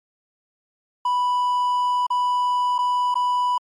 triangle tone with dropouts, 987.8 Hz, B5, in tune, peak -16 dBFS, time 1.05-3.58 s, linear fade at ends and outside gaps 5 ms, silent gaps 2.067-2.103 / 2.782-2.787 / 3.143-3.154 s, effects MP3 48 kbps

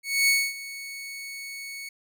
sawtooth tone with ADSR envelope, 2217 Hz, C#7, in tune, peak -14 dBFS, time 0.03-1.89 s, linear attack 250 ms, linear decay 250 ms, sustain -18 dB, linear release 5 ms, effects none

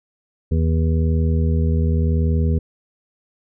harmonic tone, 80.8 Hz, E2, 34 cents flat, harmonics 1 / 2 / 3 / 5 / 6, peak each -16 / -22 / -26 / -30 / -32 dBFS, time 0.51-2.59 s, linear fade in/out 10 ms, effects none

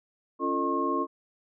sine tone cluster, 278.1 / 346.5 / 447.4 / 612 / 1079 Hz, C#4 / F4 / A4 / D#5 / C#6, +6 / -14 / +29 / -29 / -47 cents, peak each -31 / -31 / -34 / -37 / -28 dBFS, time 0.39-1.07 s, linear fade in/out 50 ms, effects none

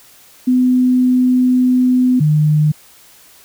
sine tone pair in turn, 252.4 / 151.69 Hz, B3 / D#3, +38 / -44 cents, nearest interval major sixth, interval 882 cents, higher first, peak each -9 dBFS, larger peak neither, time 0.47-2.2 / 2.2-2.72 s, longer first, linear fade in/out 10 ms, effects white hiss -45 dBFS RMS until 3.44 s

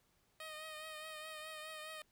10% pulse tone with vibrato, 622.3 Hz, D#5, in tune, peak -38 dBFS, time 0.4-2.02 s, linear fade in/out 2 ms, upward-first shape triangle, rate 4.8 Hz, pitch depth 37 cents each way, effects pink hiss -75 dBFS RMS until 2.11 s

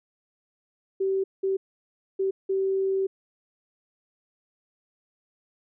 sine tone bursts at uneven times, 385.5 Hz, G4, 29 cents flat, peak -22 dBFS, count 4, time 1-1.24 / 1.43-1.57 / 2.19-2.31 / 2.49-3.07 s, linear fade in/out 10 ms, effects none

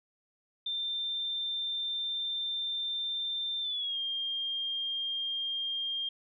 sine tone with pitch glide, 3581 to 3209 Hz, A7 to G7, +30 to +40 cents, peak -31 dBFS, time 0.66-6.09 s, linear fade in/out 5 ms, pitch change -190 cents, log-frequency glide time 3.61-3.98 s, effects none

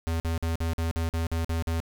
square tone bursts, 82.41 Hz, E2, in tune, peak -26 dBFS, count 10, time 0.07-1.802 s, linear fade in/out 0 ms, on 130 ms, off 48 ms, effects none

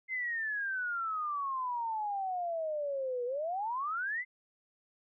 sine exponential two-way sweep, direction down then up, 2093 to 479.1 to 2093 Hz, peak -32 dBFS, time 0.08-4.25 s, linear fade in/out 50 ms, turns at 3.25 s, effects none

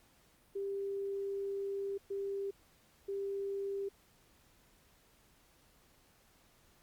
sine tone bursts at uneven times, 395.8 Hz, G4, 17 cents sharp, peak -35 dBFS, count 3, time 0.55-1.98 / 2.1-2.51 / 3.08-3.89 s, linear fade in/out 10 ms, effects pink hiss -67 dBFS RMS until 6.82 s + Opus 48 kbps

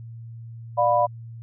sine chord, B diminished, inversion first, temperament just, 592.7 / 711.2 / 987.8 Hz, D5 / F5 / B5, +16 / +31 / 0 cents, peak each -21 dBFS, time 0.77-1.07 s, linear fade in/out 20 ms, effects added 115 Hz sine -36 dBFS peak until 1.42 s

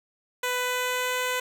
10% pulse tone with pitch glide, 497.9 to 502.8 Hz, B4 to B4, +14 to +31 cents, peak -17 dBFS, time 0.43-1.4 s, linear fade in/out 5 ms, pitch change +17 cents, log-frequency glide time 0.53-1.18 s, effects none

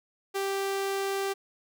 sawtooth tone, 392 Hz, G4, in tune, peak -24 dBFS, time 0.34-1.34 s, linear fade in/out 20 ms, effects none

